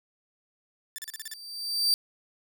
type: tone bursts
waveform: 5% pulse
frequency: 1763 Hz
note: A6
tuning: 3 cents sharp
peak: -24 dBFS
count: 7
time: 0.96-1.337 s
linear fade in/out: 0 ms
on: 23 ms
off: 36 ms
type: tone with exponential growth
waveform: 40% pulse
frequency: 4659 Hz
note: D8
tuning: 15 cents flat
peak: -18 dBFS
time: 1.02-1.94 s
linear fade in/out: 0 ms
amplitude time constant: 200 ms
effects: none